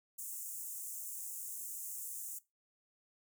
pink high-pass noise, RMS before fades -44 dBFS, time 0.18-2.39 s, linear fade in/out 10 ms, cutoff 6900 Hz, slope 48 dB/octave, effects noise-tail reverb RT60 0.2 s tail -18 dB re dry

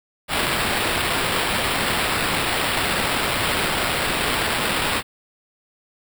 white noise with sample-and-hold, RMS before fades -22 dBFS, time 0.28-5.03 s, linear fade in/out 50 ms, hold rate 6300 Hz, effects none

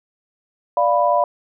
sine chord, B diminished, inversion first, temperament equal, 587.3 / 698.5 / 987.8 Hz, D5 / F5 / B5, 0 / 0 / 0 cents, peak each -18 dBFS, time 0.77-1.24 s, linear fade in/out 2 ms, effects none

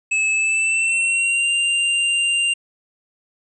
square tone with pitch glide, 2600 to 2787 Hz, E7 to F7, -24 to -4 cents, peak -17 dBFS, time 0.11-2.54 s, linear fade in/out 10 ms, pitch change +120 cents, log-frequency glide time 0.3-1.5 s, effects resampled to 24000 Hz

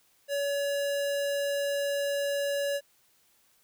square tone, 566 Hz, C#5, 36 cents sharp, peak -28 dBFS, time 0.28-2.81 s, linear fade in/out 50 ms, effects white hiss -66 dBFS RMS until 3.63 s

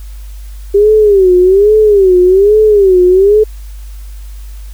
sine tone with vibrato, 394.5 Hz, G4, 11 cents sharp, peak -3 dBFS, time 0.74-3.44 s, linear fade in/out 10 ms, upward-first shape sine, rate 1.2 Hz, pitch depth 160 cents each way, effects added 50 Hz sine -24 dBFS peak until 4.73 s + white hiss -43 dBFS RMS until 4.73 s

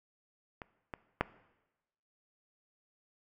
clicks, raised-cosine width 0.5 ms, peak -27 / -24 / -12 dBFS, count 3, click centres 0.618 / 0.938 / 1.21 s, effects noise-tail reverb RT60 1.0 s tail -18 dB re dry

